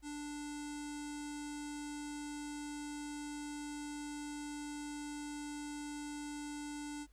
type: tone with low-pass filter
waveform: square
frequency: 293.7 Hz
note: D4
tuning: in tune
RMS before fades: -44 dBFS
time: 0.02-7.07 s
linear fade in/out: 50 ms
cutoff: 8200 Hz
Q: 3.5
effects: added 50 Hz sine -61 dBFS peak until 7.12 s + pink hiss -75 dBFS RMS until 7.12 s